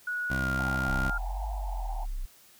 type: tone with pitch glide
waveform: sine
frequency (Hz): 1462 to 1403.3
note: F#6 to F6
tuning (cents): -21 to +8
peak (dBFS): -29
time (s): 0.07-1.18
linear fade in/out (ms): 5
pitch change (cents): -71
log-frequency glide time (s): 0.33-0.48
type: tone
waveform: 15% pulse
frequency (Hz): 65.41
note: C2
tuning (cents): 0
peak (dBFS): -23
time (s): 0.3-1.1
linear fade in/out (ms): 5
type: band-pass noise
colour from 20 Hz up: white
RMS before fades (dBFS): -42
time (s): 0.58-2.06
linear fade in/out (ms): 20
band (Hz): 680 to 900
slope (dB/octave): 96
type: linear two-way sweep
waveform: sine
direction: up then down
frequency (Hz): 30.22 to 51.91 to 30.22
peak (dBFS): -30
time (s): 0.88-2.26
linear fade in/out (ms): 10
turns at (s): 1.47
effects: white hiss -57 dBFS RMS until 2.59 s